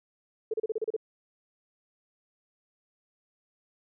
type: tone bursts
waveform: sine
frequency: 440 Hz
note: A4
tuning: in tune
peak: -26 dBFS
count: 8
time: 0.51-0.965 s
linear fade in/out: 5 ms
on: 28 ms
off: 33 ms
effects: none